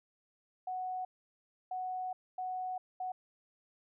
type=tone bursts at uneven times; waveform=sine; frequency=740 Hz; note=F#5; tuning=in tune; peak=-35 dBFS; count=4; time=0.67-1.05 / 1.71-2.13 / 2.38-2.78 / 3-3.12 s; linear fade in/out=5 ms; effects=none